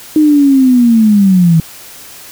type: linear sweep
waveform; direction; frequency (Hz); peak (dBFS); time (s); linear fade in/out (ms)
sine; down; 311.1 to 158.7; -4; 0.16-1.6; 2
effects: white hiss -33 dBFS RMS until 2.31 s